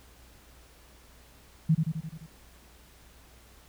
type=tone with echo; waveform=sine; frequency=159.5 Hz; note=D#3; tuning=43 cents sharp; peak=-18 dBFS; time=1.69-1.75 s; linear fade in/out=10 ms; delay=86 ms; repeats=6; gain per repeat=-4 dB; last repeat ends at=2.266 s; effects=added 60 Hz sine -57 dBFS peak until 3.68 s + pink hiss -57 dBFS RMS until 3.68 s